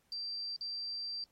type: tone with dropouts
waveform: sine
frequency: 4699 Hz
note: D8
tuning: in tune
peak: -37 dBFS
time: 0.12-1.24 s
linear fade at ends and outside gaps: 1 ms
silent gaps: 0.563-0.61 s
effects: pink hiss -74 dBFS RMS until 1.31 s + AAC 48 kbps